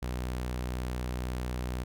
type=tone; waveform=sawtooth; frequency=62 Hz; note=B1; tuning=7 cents sharp; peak=-28 dBFS; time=0.02-1.84 s; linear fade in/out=10 ms; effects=none